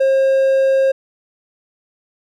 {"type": "tone", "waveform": "triangle", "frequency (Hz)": 536, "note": "C5", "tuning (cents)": 42, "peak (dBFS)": -9, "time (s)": [0, 0.92], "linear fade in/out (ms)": 10, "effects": []}